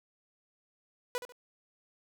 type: tone with echo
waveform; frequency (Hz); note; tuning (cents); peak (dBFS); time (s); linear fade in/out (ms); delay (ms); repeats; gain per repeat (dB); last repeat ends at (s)
sawtooth; 492.2; B4; -6; -27; 1.15-1.18; 0; 71; 2; -10; 1.322
effects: none